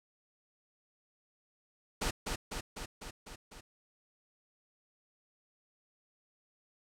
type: noise with echo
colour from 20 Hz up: pink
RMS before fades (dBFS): -33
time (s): 2.01-2.11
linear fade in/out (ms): 10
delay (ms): 250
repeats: 6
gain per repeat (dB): -3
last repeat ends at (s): 3.61
effects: low-pass 10000 Hz 12 dB/octave

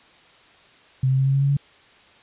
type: tone with pitch steps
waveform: sine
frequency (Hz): 130.81 / 132.48 / 134.18 / 135.89 / 137.63 / 139.39 / 141.17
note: C3 / C3 / C3 / C#3 / C#3 / C#3 / C#3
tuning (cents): 0 / +22 / +44 / -34 / -12 / +10 / +32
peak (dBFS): -16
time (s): 1.03-1.569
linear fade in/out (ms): 5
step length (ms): 77
effects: white hiss -52 dBFS RMS until 2.22 s + resampled to 8000 Hz

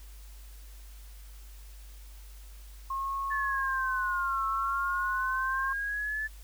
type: tone with vibrato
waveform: sine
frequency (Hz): 1074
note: C6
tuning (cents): +45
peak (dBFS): -30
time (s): 2.9-5.73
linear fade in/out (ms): 5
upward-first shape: sine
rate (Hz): 0.72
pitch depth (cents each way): 33
type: linear two-way sweep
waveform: sine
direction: down then up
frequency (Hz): 1748 to 1318.5 to 1748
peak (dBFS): -30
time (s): 3.3-6.28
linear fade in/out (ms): 20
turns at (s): 4.47
effects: added 50 Hz sine -45 dBFS peak until 6.43 s + white hiss -57 dBFS RMS until 6.43 s

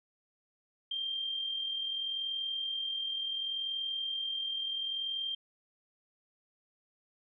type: tone with amplitude modulation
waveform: sine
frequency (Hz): 3176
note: G7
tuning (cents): +22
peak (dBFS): -31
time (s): 0.91-5.35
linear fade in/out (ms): 5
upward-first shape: sine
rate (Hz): 40.7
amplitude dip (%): 40
effects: none

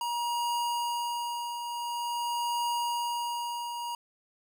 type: tone with tremolo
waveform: square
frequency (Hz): 951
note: A#5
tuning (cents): +34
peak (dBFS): -28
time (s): 0.01-3.95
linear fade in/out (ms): 2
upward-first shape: triangle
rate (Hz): 0.47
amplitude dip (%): 55
effects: none

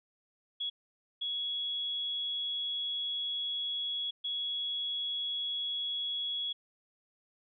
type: tone bursts at uneven times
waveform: sine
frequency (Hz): 3350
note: G#7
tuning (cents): +14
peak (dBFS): -32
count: 3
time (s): 0.6-0.7 / 1.21-4.11 / 4.24-6.53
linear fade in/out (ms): 10
effects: none

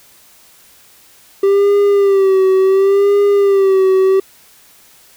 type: tone with vibrato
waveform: triangle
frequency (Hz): 392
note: G4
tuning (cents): 0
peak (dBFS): -6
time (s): 1.43-4.2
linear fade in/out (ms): 5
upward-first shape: sine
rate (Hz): 0.7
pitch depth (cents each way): 59
effects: white hiss -46 dBFS RMS until 5.16 s

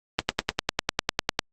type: click train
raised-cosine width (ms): 0.2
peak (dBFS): -3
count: 13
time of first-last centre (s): 0.19-1.391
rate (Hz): 9.99
effects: Opus 24 kbps

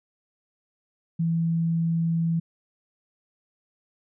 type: tone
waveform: sine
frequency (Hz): 165.7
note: E3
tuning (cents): +9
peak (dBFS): -21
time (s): 1.19-2.4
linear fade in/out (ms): 10
effects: none

